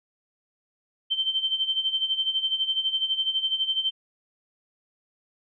sine tone with tremolo, 3111 Hz, G7, 14 cents flat, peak -20 dBFS, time 1.1-3.91 s, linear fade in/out 20 ms, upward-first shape sine, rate 12 Hz, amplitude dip 75%, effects none

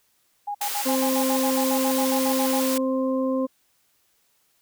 sine tone bursts, 820 Hz, G#5, 22 cents flat, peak -26 dBFS, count 16, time 0.47-2.603 s, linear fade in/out 10 ms, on 78 ms, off 59 ms
white high-pass noise, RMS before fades -29 dBFS, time 0.61-2.78 s, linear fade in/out 5 ms, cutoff 600 Hz, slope 12 dB/octave
harmonic tone, 262.2 Hz, C4, 4 cents sharp, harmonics 1 / 2 / 4, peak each -23 / -25 / -34 dBFS, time 0.85-3.47 s, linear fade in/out 20 ms
effects white hiss -66 dBFS RMS until 4.61 s

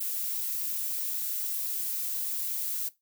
violet noise, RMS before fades -32 dBFS, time 0-2.89 s, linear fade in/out 10 ms, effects noise-tail reverb RT60 0.2 s tail -18 dB re dry

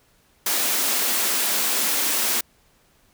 white high-pass noise, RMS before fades -22 dBFS, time 0.46-2.41 s, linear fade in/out 5 ms, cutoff 190 Hz, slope 96 dB/octave, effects pink hiss -60 dBFS RMS until 3.13 s

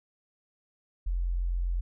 sine tone, 43.85 Hz, F1, 8 cents sharp, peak -26 dBFS, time 1.06-1.81 s, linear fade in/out 10 ms, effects none

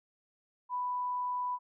sine tone, 991 Hz, B5, 6 cents sharp, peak -31 dBFS, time 0.69-1.59 s, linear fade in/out 50 ms, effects none

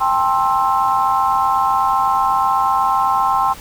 sine chord, A minor seventh, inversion third, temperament just, 792 / 880 / 1056 / 1320 Hz, G5 / A5 / C6 / E6, +18 / 0 / +16 / +2 cents, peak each -18 / -22 / -16 / -22 dBFS, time 0-3.54 s, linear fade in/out 20 ms, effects pink hiss -37 dBFS RMS until 3.6 s

